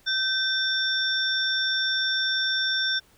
sine tone cluster, 1547 / 3567 / 5470 Hz, G6 / A7 / F8, -23 / +23 / -37 cents, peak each -26 / -26 / -29 dBFS, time 0.06-3 s, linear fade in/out 20 ms, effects pink hiss -59 dBFS RMS until 3.17 s

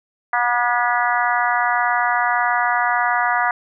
harmonic tone with a mistuned harmonic, 241.7 Hz, B3, 37 cents flat, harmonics 3 / 4 / 5 / 6 / 7 / 8, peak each -21 / -22 / -23 / -24 / -24 / -25 dBFS, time 0.33-3.51 s, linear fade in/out 2 ms, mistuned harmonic 8, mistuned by +25 cents, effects none

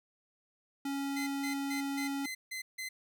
square tone, 277.6 Hz, C#4, 3 cents sharp, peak -34 dBFS, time 0.85-2.26 s, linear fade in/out 5 ms
sawtooth tone bursts, 2051 Hz, C7, 35 cents flat, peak -34 dBFS, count 7, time 1.16-2.89 s, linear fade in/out 10 ms, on 110 ms, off 160 ms
effects none

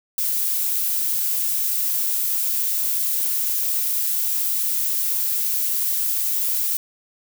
violet noise, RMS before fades -22 dBFS, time 0.18-6.77 s, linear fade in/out 2 ms, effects none

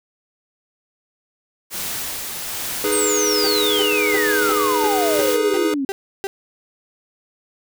white noise with tremolo, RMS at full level -26 dBFS, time 1.7-5.39 s, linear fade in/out 50 ms, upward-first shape sine, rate 1.2 Hz, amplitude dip 30%
square chord, G# minor, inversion second, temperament equal, 311.1 / 415.3 / 493.9 Hz, D#4 / G#4 / B4, 0 / 0 / 0 cents, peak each -26 / -21 / -26 dBFS, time 2.84-5.74 s, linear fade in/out 2 ms
sine exponential sweep, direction down, 8870 to 261.6 Hz, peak -19 dBFS, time 2.92-5.85 s, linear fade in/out 5 ms
35% pulse tone bursts, 392 Hz, G4, in tune, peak -21 dBFS, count 9, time 3.44-6.27 s, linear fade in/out 0 ms, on 30 ms, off 320 ms
effects none

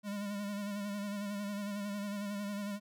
square tone with vibrato, 203.4 Hz, G#3, 36 cents flat, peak -37 dBFS, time 0.03-2.8 s, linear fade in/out 50 ms, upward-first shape sine, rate 11 Hz, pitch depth 40 cents each way, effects none

